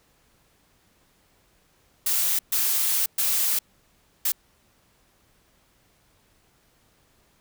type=noise bursts at uneven times; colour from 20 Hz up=blue; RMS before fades=-23 dBFS; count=4; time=2.06-2.39 / 2.52-3.06 / 3.18-3.59 / 4.25-4.32 s; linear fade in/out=5 ms; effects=pink hiss -63 dBFS RMS until 7.4 s